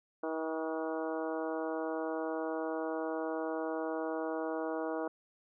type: harmonic tone with a mistuned harmonic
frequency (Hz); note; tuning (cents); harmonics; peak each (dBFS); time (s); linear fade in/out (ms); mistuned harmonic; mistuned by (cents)
160; D#3; +49; 2 / 3 / 4 / 5 / 6 / 7 / 8 / 9; -38 / -38 / -39 / -44 / -46 / -47 / -50 / -48; 0.23-5.08; 5; 8; -42
effects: none